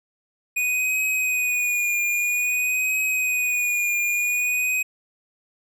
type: tone with vibrato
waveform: square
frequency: 2474 Hz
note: D#7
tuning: 10 cents flat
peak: -21 dBFS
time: 0.56-4.83 s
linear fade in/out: 10 ms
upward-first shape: triangle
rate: 0.51 Hz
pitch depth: 45 cents each way
effects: none